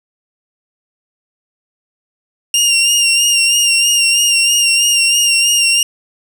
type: tone with vibrato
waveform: 20% pulse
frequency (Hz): 2794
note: F7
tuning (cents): 0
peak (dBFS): -4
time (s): 2.54-5.83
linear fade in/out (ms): 2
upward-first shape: sine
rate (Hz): 3.1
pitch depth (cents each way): 37
effects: none